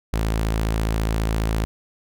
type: tone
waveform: sawtooth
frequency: 54.7 Hz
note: A1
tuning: 9 cents flat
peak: -16 dBFS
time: 0.13-1.65 s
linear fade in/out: 0 ms
effects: none